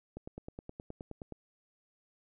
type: click train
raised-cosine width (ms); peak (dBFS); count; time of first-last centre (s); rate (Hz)
2; -29; 12; 0.17-1.323; 9.54
effects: none